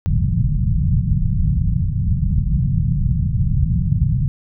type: low-pass noise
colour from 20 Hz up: white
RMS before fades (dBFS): -17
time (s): 0.06-4.28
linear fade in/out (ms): 0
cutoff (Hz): 170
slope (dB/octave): 48
effects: none